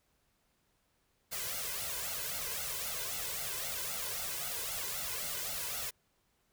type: noise with flanger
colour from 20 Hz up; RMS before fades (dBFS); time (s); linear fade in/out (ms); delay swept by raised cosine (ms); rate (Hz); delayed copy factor
white; -38; 1.31-5.91; 20; 1.4 to 2.01; 3.8; +0.85
effects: pink hiss -75 dBFS RMS until 6.52 s